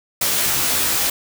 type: noise with comb filter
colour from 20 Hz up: white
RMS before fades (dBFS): -19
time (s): 0.21-1.1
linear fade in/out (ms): 5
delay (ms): 15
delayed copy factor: +0.95
effects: none